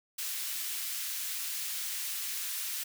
white high-pass noise, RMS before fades -36 dBFS, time 0.18-2.84 s, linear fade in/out 10 ms, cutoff 1900 Hz, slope 12 dB/octave, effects none

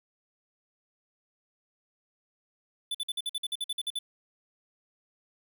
square tone bursts, 3496 Hz, A7, 12 cents flat, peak -30 dBFS, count 13, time 2.91-3.99 s, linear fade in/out 5 ms, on 36 ms, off 51 ms, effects none

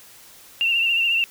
sine tone with vibrato, 2743 Hz, F7, 32 cents flat, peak -17 dBFS, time 0.61-1.24 s, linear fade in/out 0 ms, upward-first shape triangle, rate 14 Hz, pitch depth 58 cents each way, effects white hiss -47 dBFS RMS until 1.3 s

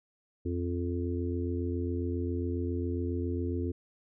harmonic tone, 87.31 Hz, F2, in tune, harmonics 1 / 3 / 4 / 5, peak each -32 / -35 / -36 / -40 dBFS, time 0.45-3.72 s, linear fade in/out 10 ms, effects none

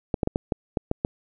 clicks, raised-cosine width 2 ms, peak -9 dBFS, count 8, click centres 0.142 / 0.232 / 0.274 / 0.359 / 0.522 / 0.772 / 0.914 / 1.049 s, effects none

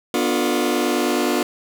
sawtooth chord, B half-diminished seventh, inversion none, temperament just, 246.9 / 296.3 / 355.6 / 444.5 Hz, B3 / D4 / F4 / A4, 0 / +15 / +31 / +18 cents, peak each -19 / -19 / -18 / -23 dBFS, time 0.14-1.43 s, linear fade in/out 2 ms, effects none

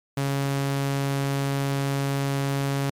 sawtooth tone, 138.59 Hz, C#3, in tune, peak -19 dBFS, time 0.17-2.9 s, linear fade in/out 5 ms, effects MP3 96 kbps

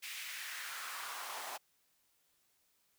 pink noise with high-pass filter sweep, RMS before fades -44 dBFS, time 0.02-1.58 s, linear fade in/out 20 ms, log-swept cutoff 2500 to 740 Hz, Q 2.1, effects white hiss -75 dBFS RMS until 2.98 s

